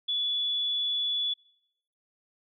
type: tone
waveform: sine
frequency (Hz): 3429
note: A7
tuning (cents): -45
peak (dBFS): -26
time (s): 0.08-1.34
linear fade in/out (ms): 10
effects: noise-tail reverb RT60 0.8 s tail -24 dB re dry